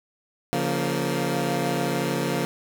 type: chord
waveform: 15% pulse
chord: Bb minor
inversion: first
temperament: equal with one note detuned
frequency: 141.1 / 174.61 / 233.1 Hz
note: Db3 / F3 / Bb3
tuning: +31 / 0 / 0 cents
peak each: -21 / -21 / -22 dBFS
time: 0.53-2.45 s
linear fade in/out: 0 ms
effects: none